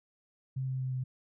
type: tone with pitch steps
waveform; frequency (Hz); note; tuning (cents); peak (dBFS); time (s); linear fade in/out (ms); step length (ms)
sine; 131.7 / 130.71 / 129.74 / 128.77; C3 / C3 / C3 / C3; +12 / -1 / -14 / -27; -31; 0.56-1.04; 10; 120
effects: none